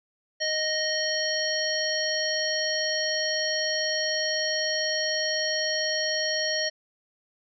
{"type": "harmonic tone", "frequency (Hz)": 621, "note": "D#5", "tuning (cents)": -3, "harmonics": [1, 3, 5, 7, 9], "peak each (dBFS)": [-30, -30, -35, -31, -30], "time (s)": [0.4, 6.7], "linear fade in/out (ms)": 20, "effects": []}